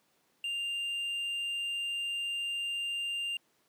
sine tone with hard clipping, 2794 Hz, F7, in tune, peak -33 dBFS, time 0.44-3.37 s, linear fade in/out 2 ms, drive 3 dB, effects pink hiss -71 dBFS RMS until 3.68 s + high-pass 200 Hz 12 dB/octave

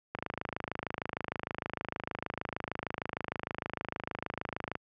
click train, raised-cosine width 0.5 ms, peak -18 dBFS, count 123, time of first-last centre 0.15-4.754 s, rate 26.5 Hz, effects high-pass 80 Hz 12 dB/octave

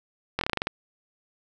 slowing click train, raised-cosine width 0.3 ms, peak -9 dBFS, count 9, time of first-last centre 0.39-0.671 s, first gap 22 ms, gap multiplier 1.13, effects none

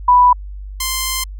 sine / 5% pulse tone pair in turn, 987.8 / 1044.5 Hz, B5 / C6, 0 / -3 cents, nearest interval minor second, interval 97 cents, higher second, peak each -6 dBFS, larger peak neither, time 0.08-0.33 / 0.8-1.24 s, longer second, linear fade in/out 5 ms, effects added 49 Hz sine -27 dBFS peak until 1.39 s

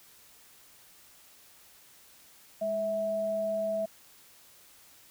sine tone pair together, 205.9 / 653 Hz, G#3 / E5, -15 / -17 cents, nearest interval octave + minor sixth, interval 1998 cents, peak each -40 / -28 dBFS, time 2.61-3.86 s, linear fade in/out 10 ms, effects white hiss -57 dBFS RMS until 5.1 s

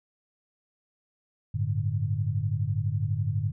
sine chord, G suspended second, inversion none, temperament equal, 98 / 110 / 146.83 Hz, G2 / A2 / D3, 0 / 0 / 0 cents, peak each -29 / -28 / -31 dBFS, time 1.54-3.52 s, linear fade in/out 10 ms, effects none

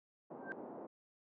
pink band-pass noise, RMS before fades -49 dBFS, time 0.3-0.87 s, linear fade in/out 10 ms, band 220 to 880 Hz, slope 24 dB/octave
sine tone with exponential growth, 1568 Hz, G6, in tune, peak -37 dBFS, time 0.38-0.52 s, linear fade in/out 0 ms, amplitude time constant 29 ms
effects none

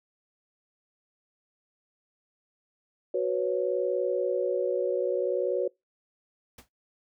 sine chord, F# suspended fourth, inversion none, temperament equal, 370 / 493.9 / 554.4 Hz, F#4 / B4 / C#5, 0 / 0 / 0 cents, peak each -29 dBFS, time 3.14-5.68 s, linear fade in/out 5 ms
pink noise with exponential decay, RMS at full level -43 dBFS, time 6.58-6.69 s, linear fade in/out 5 ms, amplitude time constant 23 ms
effects noise-tail reverb RT60 0.2 s tail -26 dB re dry

